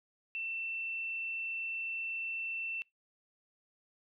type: tone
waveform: sine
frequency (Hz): 2683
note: E7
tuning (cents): +30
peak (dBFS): -35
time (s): 0.35-2.82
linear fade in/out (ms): 0
effects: noise-tail reverb RT60 0.2 s tail -26 dB re dry